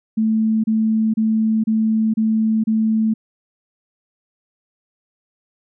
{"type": "tone bursts", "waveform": "sine", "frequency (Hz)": 220, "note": "A3", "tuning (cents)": 0, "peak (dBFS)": -14, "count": 6, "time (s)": [0.17, 3.14], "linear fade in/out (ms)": 10, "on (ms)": 470, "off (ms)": 30, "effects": []}